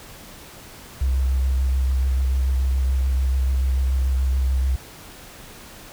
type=tone with vibrato; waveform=sine; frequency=65.41 Hz; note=C2; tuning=in tune; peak=-17 dBFS; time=1.01-4.76 s; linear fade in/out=5 ms; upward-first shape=sine; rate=6.9 Hz; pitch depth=24 cents each way; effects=pink hiss -42 dBFS RMS until 5.92 s